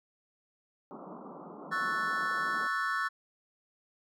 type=band-pass noise; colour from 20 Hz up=pink; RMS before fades=-46 dBFS; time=0.91-2.67 s; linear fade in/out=0 ms; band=160 to 1300 Hz; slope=96 dB/octave
type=chord; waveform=triangle; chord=F# minor seventh; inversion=second; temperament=equal; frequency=1108.7 / 1318.5 / 1480 / 1760 Hz; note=C#6 / E6 / F#6 / A6; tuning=0 / 0 / 0 / 0 cents; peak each=-33 dBFS; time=1.71-3.09 s; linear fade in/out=20 ms
effects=none